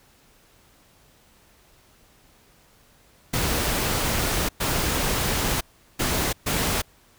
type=noise bursts at uneven times; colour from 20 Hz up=pink; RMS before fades=-24 dBFS; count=4; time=3.33-4.49 / 4.6-5.61 / 5.99-6.33 / 6.46-6.82 s; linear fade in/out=10 ms; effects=pink hiss -57 dBFS RMS until 7.18 s